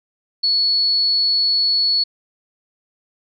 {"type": "tone", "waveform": "sine", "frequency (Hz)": 4400, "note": "C#8", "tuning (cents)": -14, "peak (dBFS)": -14, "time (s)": [0.43, 2.04], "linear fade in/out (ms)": 10, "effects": []}